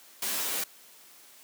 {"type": "noise with comb filter", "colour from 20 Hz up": "white", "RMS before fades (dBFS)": -31, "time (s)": [0.22, 0.64], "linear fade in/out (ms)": 5, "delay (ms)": 12, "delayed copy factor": -0.8, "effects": ["white hiss -54 dBFS RMS until 1.43 s", "high-pass 200 Hz 12 dB/octave"]}